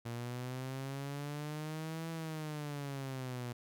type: linear two-way sweep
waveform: sawtooth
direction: up then down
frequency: 116.4 to 164.81 to 119.7 Hz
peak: -35 dBFS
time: 0.05-3.53 s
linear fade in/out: 10 ms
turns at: 2.1 s
effects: none